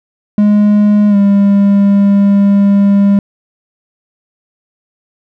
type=tone with pitch glide; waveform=triangle; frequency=207.7 to 200.2 Hz; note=G#3 to G3; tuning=0 to +37 cents; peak=-3 dBFS; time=0.38-3.19 s; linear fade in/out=2 ms; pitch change=-63 cents; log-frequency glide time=1.09-1.16 s; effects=none